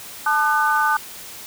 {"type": "tone cluster", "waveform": "sine", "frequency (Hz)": [876, 1211, 1500], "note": ["A5", "D#6", "F#6"], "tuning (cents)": [-8, -47, 23], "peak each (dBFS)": -20, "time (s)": [0.26, 0.97], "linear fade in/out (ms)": 5, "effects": ["white hiss -37 dBFS RMS until 1.46 s"]}